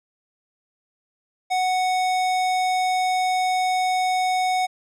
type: tone with hard clipping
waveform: sine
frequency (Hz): 740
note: F#5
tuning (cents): 0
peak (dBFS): -21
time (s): 1.5-4.67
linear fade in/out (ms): 20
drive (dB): 17
effects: none